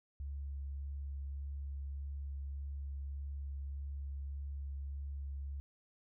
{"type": "tone with vibrato", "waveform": "sine", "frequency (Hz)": 69.8, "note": "C#2", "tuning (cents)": 13, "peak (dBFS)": -39, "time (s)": [0.2, 5.6], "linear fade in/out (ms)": 0, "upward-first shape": "sine", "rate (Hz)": 1.7, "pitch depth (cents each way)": 11, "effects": []}